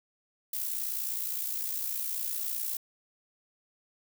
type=noise with amplitude modulation; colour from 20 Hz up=violet; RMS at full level=-31 dBFS; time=0.53-2.77 s; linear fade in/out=5 ms; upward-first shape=sine; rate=59.6 Hz; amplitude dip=55%; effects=none